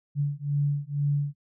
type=beating tone pair; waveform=sine; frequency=142.9 / 145 Hz; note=D3 / D3; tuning=-47 / -22 cents; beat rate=2.1 Hz; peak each=-27 dBFS; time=0.15-1.35 s; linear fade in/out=50 ms; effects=none